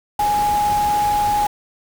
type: tone in noise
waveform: sine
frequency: 830.6 Hz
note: G#5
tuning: in tune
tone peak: -15 dBFS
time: 0.19-1.47 s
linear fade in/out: 5 ms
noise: pink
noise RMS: -29 dBFS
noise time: 0.19-1.47 s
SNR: +11 dB
effects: none